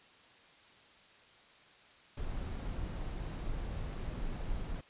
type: noise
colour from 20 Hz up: brown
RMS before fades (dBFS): -38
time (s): 2.17-4.81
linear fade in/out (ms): 5
effects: white hiss -60 dBFS RMS until 4.89 s + resampled to 8000 Hz